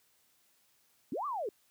sine linear two-way sweep, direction up then down, 197.1 to 1213 to 368.6 Hz, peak -33 dBFS, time 1.12-1.49 s, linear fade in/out 2 ms, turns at 1.26 s, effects white hiss -70 dBFS RMS until 1.7 s + high-pass 60 Hz 12 dB/octave

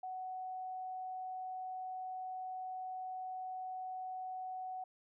sine tone, 745 Hz, F#5, 12 cents sharp, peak -40 dBFS, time 0.03-4.84 s, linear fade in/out 5 ms, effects none

